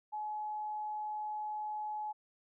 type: tone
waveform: sine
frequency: 849 Hz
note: G#5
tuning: 38 cents sharp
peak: -36 dBFS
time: 0.12-2.13 s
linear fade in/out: 20 ms
effects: none